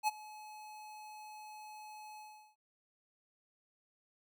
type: tone with ADSR envelope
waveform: square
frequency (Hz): 853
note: G#5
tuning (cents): +46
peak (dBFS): -28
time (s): 0.03-2.56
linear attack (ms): 47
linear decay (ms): 24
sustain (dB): -21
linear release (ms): 390
effects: none